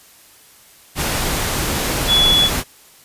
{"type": "tone in noise", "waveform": "sine", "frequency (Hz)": 3408, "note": "G#7", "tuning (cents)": 44, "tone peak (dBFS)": -11, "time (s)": [2.07, 2.5], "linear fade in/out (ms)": 50, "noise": "pink", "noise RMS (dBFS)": -20, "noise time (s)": [0.95, 2.64], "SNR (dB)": 6, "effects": ["white hiss -47 dBFS RMS until 3.04 s", "resampled to 32000 Hz"]}